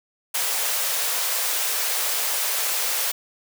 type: high-pass noise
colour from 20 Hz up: white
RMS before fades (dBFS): -24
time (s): 0.34-3.12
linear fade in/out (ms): 10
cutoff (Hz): 440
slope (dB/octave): 48
effects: none